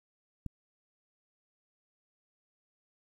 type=click; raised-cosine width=5 ms; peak=-25 dBFS; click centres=0.463 s; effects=10-bit